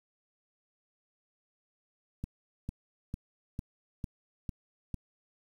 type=click train; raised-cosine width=5 ms; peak=-23 dBFS; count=7; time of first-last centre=2.24-4.943 s; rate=2.22 Hz; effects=9-bit